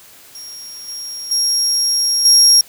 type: tone with level steps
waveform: 35% pulse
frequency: 5588 Hz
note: F8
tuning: in tune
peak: -28 / -23 / -11 / -4 dBFS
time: 0.35-2.61 s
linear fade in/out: 2 ms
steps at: 0.88 / 1.31 / 2.25 s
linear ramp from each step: 5 ms
effects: white hiss -43 dBFS RMS until 2.68 s